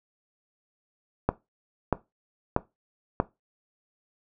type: click train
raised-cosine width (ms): 1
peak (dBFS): -7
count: 4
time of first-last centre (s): 1.29-3.201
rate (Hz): 1.57
effects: noise-tail reverb RT60 0.2 s tail -17 dB re dry